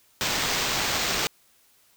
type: noise with sample-and-hold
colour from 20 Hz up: white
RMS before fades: -26 dBFS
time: 0.21-1.27 s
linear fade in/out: 0 ms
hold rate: 11025 Hz
effects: white hiss -61 dBFS RMS until 1.96 s